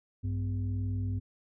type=tone with frequency modulation; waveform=sine; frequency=98 Hz; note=G2; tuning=in tune; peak=-29 dBFS; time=0.23-1.2 s; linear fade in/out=20 ms; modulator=155 Hz; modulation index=0.58; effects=none